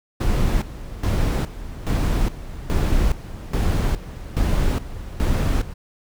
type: noise with tremolo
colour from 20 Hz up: brown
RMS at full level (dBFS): -19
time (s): 0.2-5.74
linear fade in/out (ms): 10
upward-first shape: square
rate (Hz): 1.2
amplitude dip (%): 80
effects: none